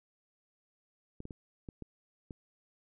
clicks, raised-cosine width 3 ms, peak -30 dBFS, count 6, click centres 1.204 / 1.254 / 1.308 / 1.688 / 1.823 / 2.308 s, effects none

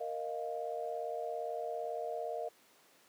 sine chord, Bb suspended fourth, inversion none, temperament just, 466.2 / 621.6 / 699.2 Hz, Bb4 / Eb5 / F5, 0 / -2 / +2 cents, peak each -40 / -40 / -40 dBFS, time 0-2.49 s, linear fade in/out 10 ms, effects pink hiss -64 dBFS RMS until 3.08 s + high-pass 300 Hz 12 dB/octave

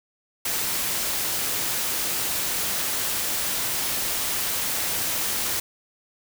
white noise, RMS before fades -26 dBFS, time 0.45-5.6 s, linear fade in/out 5 ms, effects none

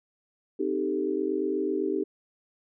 sine chord, A half-diminished seventh, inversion first, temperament equal, 261.6 / 311.1 / 392 / 440 Hz, C4 / Eb4 / G4 / A4, 0 / 0 / 0 / 0 cents, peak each -34 / -30 / -28 / -34 dBFS, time 0.59-2.04 s, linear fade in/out 10 ms, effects none

